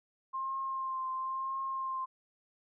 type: tone with vibrato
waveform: sine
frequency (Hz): 1058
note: C6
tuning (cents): +19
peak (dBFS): -33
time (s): 0.33-2.06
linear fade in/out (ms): 20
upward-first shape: triangle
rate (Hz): 0.98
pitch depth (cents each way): 25
effects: none